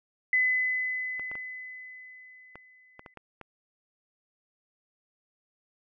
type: tone with exponential decay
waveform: sine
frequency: 2015 Hz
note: B6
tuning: 34 cents sharp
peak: -20 dBFS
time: 0.33-3.14 s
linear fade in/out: 2 ms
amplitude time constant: 610 ms
type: clicks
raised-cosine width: 0.5 ms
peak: -28 dBFS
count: 8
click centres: 1.196 / 1.315 / 1.354 / 2.556 / 2.994 / 3.062 / 3.173 / 3.413 s
effects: none